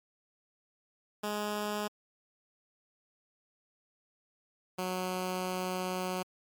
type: tone pair in turn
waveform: 10% pulse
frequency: 208.8 / 183.94 Hz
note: G#3 / F#3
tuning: +10 / -10 cents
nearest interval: major second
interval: 220 cents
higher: first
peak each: -24 dBFS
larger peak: neither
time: 1.23-1.88 / 4.78-6.23 s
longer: second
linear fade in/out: 10 ms
effects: MP3 96 kbps